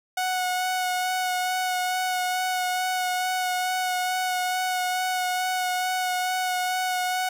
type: tone with vibrato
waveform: sawtooth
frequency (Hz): 735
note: F#5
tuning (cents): -12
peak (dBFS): -20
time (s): 0.17-7.29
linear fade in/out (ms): 5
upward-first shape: sine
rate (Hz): 2.3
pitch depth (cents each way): 14
effects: none